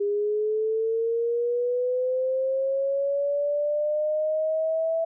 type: linear sweep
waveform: sine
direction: up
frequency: 404.6 to 659.3 Hz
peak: -22 dBFS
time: 0-5.05 s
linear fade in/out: 10 ms
effects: none